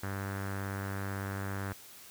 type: tone with low-pass filter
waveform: sawtooth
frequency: 98 Hz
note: G2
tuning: in tune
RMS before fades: -37 dBFS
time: 0.03-1.73 s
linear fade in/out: 5 ms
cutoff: 1600 Hz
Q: 3.3
effects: white hiss -52 dBFS RMS until 2.1 s